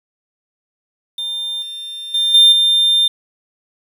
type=tone with level steps; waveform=triangle; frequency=3600 Hz; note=A7; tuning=39 cents sharp; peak=-19 / -25 / -12 / -4 / -9 dBFS; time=1.18-3.08 s; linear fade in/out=5 ms; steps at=1.62 / 2.14 / 2.34 / 2.52 s; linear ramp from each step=5 ms; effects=7-bit